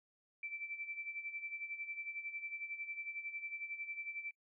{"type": "tone with tremolo", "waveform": "sine", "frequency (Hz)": 2332, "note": "D7", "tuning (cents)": -13, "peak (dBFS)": -39, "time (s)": [0.43, 4.31], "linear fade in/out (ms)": 2, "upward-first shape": "sine", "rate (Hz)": 11, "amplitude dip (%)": 70, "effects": ["noise-tail reverb RT60 0.1 s tail -26 dB re dry"]}